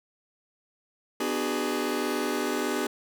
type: chord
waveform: sawtooth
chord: G# half-diminished seventh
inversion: first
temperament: just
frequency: 249.2 / 299 / 373.8 / 415.3 Hz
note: B3 / D4 / F#4 / G#4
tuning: +16 / +31 / +18 / 0 cents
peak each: -28 dBFS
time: 1.2-2.87 s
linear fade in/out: 5 ms
effects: none